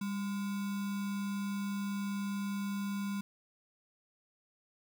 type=tone with sample-and-hold; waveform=sine; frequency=199.5 Hz; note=G3; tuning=31 cents sharp; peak=-33 dBFS; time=0.01-3.21 s; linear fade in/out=5 ms; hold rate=1225 Hz; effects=none